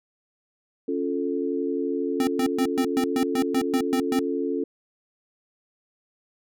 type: chord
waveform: sine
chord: Db augmented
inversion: none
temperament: equal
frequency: 277.2 / 349.2 / 440 Hz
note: Db4 / F4 / A4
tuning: 0 / 0 / 0 cents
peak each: -27 / -29 / -28 dBFS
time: 0.88-4.64 s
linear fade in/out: 5 ms
type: tone bursts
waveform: square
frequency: 261.6 Hz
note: C4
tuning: in tune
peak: -22 dBFS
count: 11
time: 2.2-4.192 s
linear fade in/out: 2 ms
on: 72 ms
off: 120 ms
effects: none